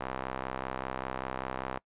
sawtooth tone with band-pass filter, 65.1 Hz, C2, 8 cents flat, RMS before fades -37 dBFS, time 0-1.79 s, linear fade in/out 10 ms, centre 1000 Hz, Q 1.1, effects noise-tail reverb RT60 0.1 s tail -25 dB re dry + resampled to 8000 Hz

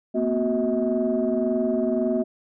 sine tone cluster, 230.3 / 252.1 / 370.5 / 639 Hz, A#3 / B3 / F#4 / D#5, -21 / +36 / +2 / +46 cents, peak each -25 dBFS, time 0.14-2.24 s, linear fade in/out 20 ms, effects tanh soft clip ceiling -13 dBFS

